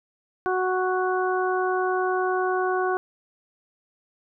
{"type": "harmonic tone", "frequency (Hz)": 370, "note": "F#4", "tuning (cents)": 0, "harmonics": [1, 2, 3, 4], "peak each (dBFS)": [-24, -27, -29, -30], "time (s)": [0.46, 2.97], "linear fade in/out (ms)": 0, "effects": []}